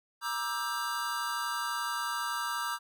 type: chord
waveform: square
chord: E half-diminished seventh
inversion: second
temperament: just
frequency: 949.3 / 1186.7 / 1318.5 / 1582.2 Hz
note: Bb5 / D6 / E6 / G6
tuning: +31 / +18 / 0 / +16 cents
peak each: -38 / -38 / -38 / -38 dBFS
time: 0.21-2.79 s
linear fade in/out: 50 ms
effects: none